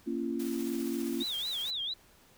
sine chord, Bb minor, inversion none, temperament equal with one note detuned, 233.1 / 277.2 / 340.9 Hz, Bb3 / Db4 / F4, 0 / 0 / -42 cents, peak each -35 dBFS, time 0.06-1.24 s, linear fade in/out 20 ms
white noise with tremolo, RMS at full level -45 dBFS, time 0.39-1.71 s, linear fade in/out 10 ms, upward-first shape triangle, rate 15 Hz, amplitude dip 30%
sine tone with vibrato, 3571 Hz, A7, 25 cents sharp, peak -32 dBFS, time 1.2-1.94 s, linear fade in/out 10 ms, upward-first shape sine, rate 4.4 Hz, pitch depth 200 cents each way
effects pink hiss -61 dBFS RMS until 2.37 s

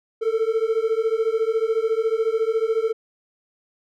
triangle beating tone pair, 440 / 454 Hz, A4 / A#4, 0 / -46 cents, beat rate 14 Hz, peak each -20 dBFS, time 0.21-2.93 s, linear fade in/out 20 ms, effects none

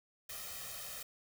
white noise with comb filter, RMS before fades -45 dBFS, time 0.29-1.03 s, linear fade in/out 5 ms, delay 1.6 ms, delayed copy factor +0.9, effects none

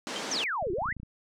pink band-pass noise, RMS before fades -36 dBFS, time 0.07-0.44 s, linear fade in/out 0 ms, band 230 to 7400 Hz, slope 24 dB/octave
sine tone with exponential decay, 3136 Hz, G7, in tune, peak -31 dBFS, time 0.16-0.26 s, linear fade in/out 2 ms, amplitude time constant 20 ms
sine exponential two-way sweep, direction down then up, 6590 to 331 to 2116 Hz, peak -28 dBFS, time 0.31-0.93 s, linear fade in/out 5 ms, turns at 0.72 s
clicks, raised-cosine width 5 ms, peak -30 dBFS, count 12, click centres 0.626 / 0.669 / 0.702 / 0.734 / 0.785 / 0.82 / 0.858 / 0.888 / 0.924 / 0.967 / 1 / 1.032 s
effects none

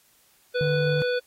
harmonic tone, 493.9 Hz, B4, in tune, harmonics 1 / 3 / 5 / 7 / 9, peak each -23 / -30 / -38 / -37 / -39 dBFS, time 0.54-1.2 s, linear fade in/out 20 ms
triangle tone, 149.5 Hz, D3, 31 cents sharp, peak -22 dBFS, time 0.61-1.02 s, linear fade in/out 0 ms
effects white hiss -61 dBFS RMS until 1.26 s + AAC 48 kbps

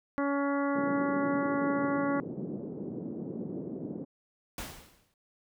harmonic tone, 281.4 Hz, C#4, 26 cents sharp, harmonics 1 / 2 / 3 / 4 / 5 / 6 / 7, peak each -29 / -33 / -39 / -36 / -39 / -45 / -44 dBFS, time 0.18-2.2 s, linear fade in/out 0 ms
white band-pass noise, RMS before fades -38 dBFS, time 0.75-4.05 s, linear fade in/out 10 ms, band 150 to 370 Hz, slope 24 dB/octave
pink noise with exponential decay, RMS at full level -36 dBFS, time 4.58-5.14 s, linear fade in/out 2 ms, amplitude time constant 120 ms
effects none

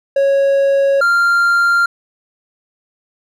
triangle tone pair in turn, 552 / 1391 Hz, C#5 / F6, -7 / -7 cents, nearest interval octave + major third, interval 1600 cents, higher second, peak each -8 dBFS, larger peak neither, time 0.16-1.01 / 1.01-1.86 s, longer neither, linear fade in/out 5 ms, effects none

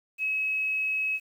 sine tone with quantisation, 2565 Hz, E7, 48 cents flat, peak -25 dBFS, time 0.18-1.2 s, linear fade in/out 50 ms, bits 9, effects none

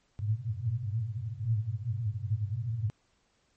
pink band-pass noise, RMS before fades -32 dBFS, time 0.19-2.9 s, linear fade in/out 0 ms, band 100 to 120 Hz, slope 96 dB/octave, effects pink hiss -71 dBFS RMS until 3.56 s + MP3 32 kbps

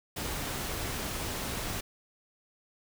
pink noise, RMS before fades -35 dBFS, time 0.16-1.81 s, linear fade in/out 10 ms, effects none

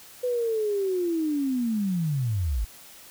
sine linear sweep, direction down, 503 to 46.73 Hz, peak -23 dBFS, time 0.23-2.65 s, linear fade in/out 10 ms, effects white hiss -48 dBFS RMS until 3.1 s

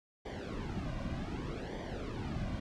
brown noise with flanger, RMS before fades -39 dBFS, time 0.25-2.6 s, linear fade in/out 10 ms, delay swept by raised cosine 0.74 to 2.34 ms, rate 0.65 Hz, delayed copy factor -0.8, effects low-pass 5000 Hz 12 dB/octave

